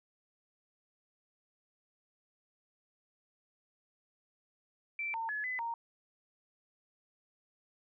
sine tone with pitch steps, 2338 / 907 / 1704 / 2012 / 928 Hz, D7 / A#5 / G#6 / B6 / A#5, -8 / -48 / +44 / +32 / -8 cents, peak -34 dBFS, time 4.99-5.74 s, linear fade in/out 2 ms, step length 150 ms, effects none

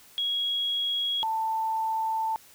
sine tone pair in turn, 3314 / 887.7 Hz, G#7 / A5, -4 / +15 cents, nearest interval octave + major seventh, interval 2281 cents, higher first, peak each -25 dBFS, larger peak neither, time 0.18-1.23 / 1.23-2.36 s, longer second, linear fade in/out 0 ms, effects white hiss -54 dBFS RMS until 2.54 s

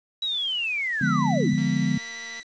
sine linear sweep, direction down, 3920 to 106.4 Hz, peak -24 dBFS, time 0.22-1.54 s, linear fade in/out 5 ms
sine chord, D diminished seventh, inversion none, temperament equal with one note detuned, 146.83 / 174.61 / 207.7 / 248.5 Hz, D3 / F3 / Ab3 / Cb4, 0 / 0 / 0 / +11 cents, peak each -26 dBFS, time 1.01-1.98 s, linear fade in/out 5 ms
sawtooth tone with vibrato, 1975.5 Hz, B6, in tune, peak -31 dBFS, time 1.01-2.44 s, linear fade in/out 50 ms, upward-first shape sine, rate 14 Hz, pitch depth 17 cents each way
click train, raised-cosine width 0.2 ms, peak -27 dBFS, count 189, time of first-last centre 1.58-2.397 s, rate 230 Hz
effects resampled to 16000 Hz + 8-bit

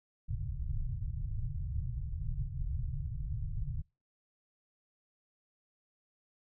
pink low-pass noise, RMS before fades -36 dBFS, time 0.28-3.82 s, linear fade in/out 10 ms, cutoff 150 Hz, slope 96 dB/octave, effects noise-tail reverb RT60 0.3 s tail -26 dB re dry

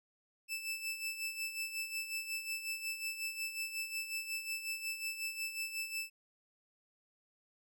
sawtooth tone with tremolo, 2637 Hz, E7, in tune, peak -32 dBFS, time 0.48-6.1 s, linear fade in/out 50 ms, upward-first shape sine, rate 5.5 Hz, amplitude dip 65%, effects none

